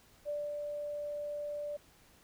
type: tone with ADSR envelope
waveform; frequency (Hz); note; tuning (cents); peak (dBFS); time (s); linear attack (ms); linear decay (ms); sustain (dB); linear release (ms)
sine; 587.3; D5; 0; -33; 0.25-1.77; 39; 230; -3; 10
effects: pink hiss -63 dBFS RMS until 2.23 s